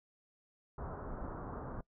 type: low-pass noise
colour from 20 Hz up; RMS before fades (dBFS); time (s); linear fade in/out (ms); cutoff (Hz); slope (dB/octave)
pink; -43; 0.78-1.81; 5; 1400; 48
effects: noise-tail reverb RT60 0.1 s tail -22 dB re dry